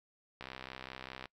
click train, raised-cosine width 0.3 ms, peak -27 dBFS, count 56, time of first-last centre 0.41-1.256 s, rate 65 Hz, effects noise-tail reverb RT60 0.1 s tail -24 dB re dry

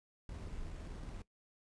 brown noise with sample-and-hold, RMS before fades -45 dBFS, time 0.29-1.22 s, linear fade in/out 2 ms, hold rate 4900 Hz, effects noise-tail reverb RT60 0.1 s tail -18 dB re dry + resampled to 22050 Hz

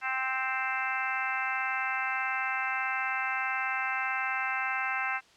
harmonic tone with a mistuned harmonic, 261.6 Hz, C4, in tune, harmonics 3 / 4 / 5 / 6 / 7 / 8 / 9 / 10, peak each -36 / -38 / -37 / -34 / -42 / -35 / -44 / -36 dBFS, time 0.01-5.21 s, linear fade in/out 50 ms, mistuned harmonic 10, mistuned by +24 cents, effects white hiss -59 dBFS RMS until 5.36 s + low-pass 5000 Hz 12 dB/octave

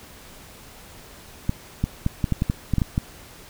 clicks, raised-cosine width 5 ms, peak -8 dBFS, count 11, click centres 1.494 / 1.84 / 2.064 / 2.242 / 2.323 / 2.421 / 2.499 / 2.737 / 2.783 / 2.818 / 2.979 s, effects pink hiss -45 dBFS RMS until 3.49 s

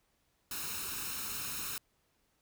white noise with comb filter, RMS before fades -39 dBFS, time 0.51-1.78 s, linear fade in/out 2 ms, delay 0.75 ms, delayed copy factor +0.65, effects pink hiss -75 dBFS RMS until 2.41 s

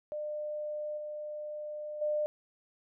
sine tone with level steps, 601 Hz, D5, 40 cents sharp, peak -34 / -37 / -28 dBFS, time 0.12-2.26 s, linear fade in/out 0 ms, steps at 0.97 / 2.01 s, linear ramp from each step 10 ms, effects none

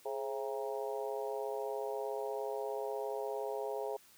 harmonic tone with a mistuned harmonic, 133.9 Hz, C3, 40 cents sharp, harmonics 3 / 4 / 5 / 6 / 7, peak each -39 / -41 / -43 / -45 / -46 dBFS, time 0.05-3.97 s, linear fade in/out 10 ms, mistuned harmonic 3, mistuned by +72 cents, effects white hiss -62 dBFS RMS until 4.17 s + high-pass 60 Hz 12 dB/octave

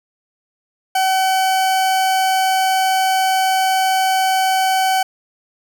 40% pulse tone, 759 Hz, F#5, 44 cents sharp, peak -13 dBFS, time 0.95-5.03 s, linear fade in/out 5 ms, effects none

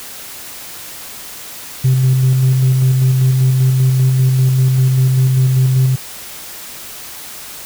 sine tone with tremolo, 130.2 Hz, C3, 8 cents flat, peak -6 dBFS, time 1.84-5.96 s, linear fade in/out 10 ms, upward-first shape square, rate 5.1 Hz, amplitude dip 30%, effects tanh soft clip ceiling -6 dBFS + white hiss -31 dBFS RMS until 7.65 s

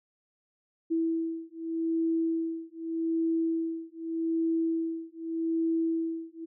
sine beating tone pair, 327.5 / 328.33 Hz, E4 / E4, -11 / -7 cents, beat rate 0.83 Hz, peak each -30 dBFS, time 0.9-6.46 s, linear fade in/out 20 ms, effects none

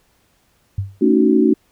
sine tone with exponential decay, 98 Hz, G2, in tune, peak -15 dBFS, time 0.78-1.01 s, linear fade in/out 5 ms, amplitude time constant 49 ms
sine chord, D# half-diminished seventh, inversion second, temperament just, 224 / 280 / 311.1 / 373.4 Hz, A3 / C#4 / D#4 / F#4, +31 / +18 / 0 / +16 cents, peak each -16 dBFS, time 1.01-1.54 s, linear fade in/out 10 ms
effects pink hiss -60 dBFS RMS until 1.71 s

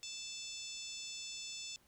harmonic tone with a mistuned harmonic, 880 Hz, A5, in tune, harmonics 3 / 4 / 5 / 6 / 7 / 8 / 9, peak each -51 / -49 / -55 / -49 / -53 / -51 / -55 dBFS, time 0.03-1.76 s, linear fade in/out 0 ms, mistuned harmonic 9, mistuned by -27 cents, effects pink hiss -70 dBFS RMS until 1.87 s

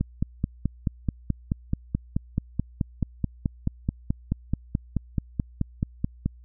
click train, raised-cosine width 5 ms, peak -11 dBFS, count 30, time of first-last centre 0.01-6.26 s, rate 4.64 Hz, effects added 60 Hz sine -46 dBFS peak until 6.44 s

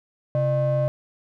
triangle ring-modulated tone, 235.4 Hz, A#3, 17 cents sharp, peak -14 dBFS, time 0.35-0.88 s, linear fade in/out 0 ms, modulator 369 Hz, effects none

